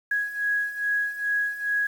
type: beating tone pair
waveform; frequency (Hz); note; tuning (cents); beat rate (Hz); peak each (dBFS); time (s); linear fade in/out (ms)
sine; 1661.2 / 1663.6; G#6 / G#6; 0 / +2; 2.4; -29 / -25; 0.11-1.87; 5
effects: 8-bit